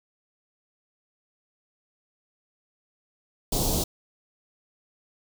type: band-stop noise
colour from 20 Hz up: pink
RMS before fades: -25 dBFS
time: 3.52-3.84 s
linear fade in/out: 5 ms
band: 830 to 3800 Hz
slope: 24 dB/octave
effects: none